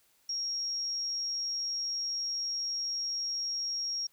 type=tone; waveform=sine; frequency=5588 Hz; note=F8; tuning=in tune; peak=-31 dBFS; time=0.29-4.07 s; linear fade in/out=5 ms; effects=white hiss -68 dBFS RMS until 4.12 s